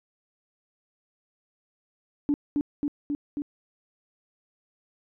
sine tone with echo, 289.9 Hz, D4, 22 cents flat, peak -19 dBFS, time 2.29-2.34 s, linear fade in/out 0 ms, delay 270 ms, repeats 4, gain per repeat -2 dB, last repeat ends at 3.42 s, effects tanh soft clip ceiling -15 dBFS

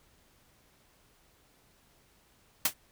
white noise with exponential decay, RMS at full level -20 dBFS, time 2.65-2.74 s, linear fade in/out 5 ms, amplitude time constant 19 ms, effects pink hiss -65 dBFS RMS until 2.91 s

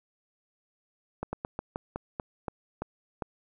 slowing click train, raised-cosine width 1 ms, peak -18 dBFS, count 10, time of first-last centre 1.23-3.222 s, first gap 100 ms, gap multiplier 1.19, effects none

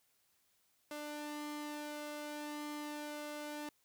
sawtooth tone with flanger, 297 Hz, D4, 20 cents sharp, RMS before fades -44 dBFS, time 0.91-3.69 s, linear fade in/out 2 ms, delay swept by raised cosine 1.9 to 2.42 ms, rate 0.84 Hz, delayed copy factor +0.5, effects white hiss -75 dBFS RMS until 3.84 s

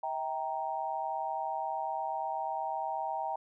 sine chord, E diminished, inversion none, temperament equal with one note detuned, 643.5 / 784 / 932.3 Hz, E5 / G5 / Bb5, -42 / 0 / 0 cents, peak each -39 / -35 / -36 dBFS, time 0.03-3.36 s, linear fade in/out 5 ms, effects none

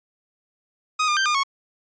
sawtooth tone with pitch steps, 1251 / 1206 / 1567 / 1212 / 1101 Hz, D#6 / D6 / G6 / D#6 / C#6, +9 / +46 / -1 / -46 / -12 cents, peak -15 dBFS, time 0.99-1.435 s, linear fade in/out 10 ms, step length 89 ms, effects resampled to 16000 Hz

